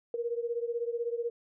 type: beating tone pair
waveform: sine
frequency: 466.2 / 482.2 Hz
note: A#4 / B4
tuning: 0 / -41 cents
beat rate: 16 Hz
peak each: -32 / -35 dBFS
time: 0.14-1.3 s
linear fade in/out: 2 ms
effects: none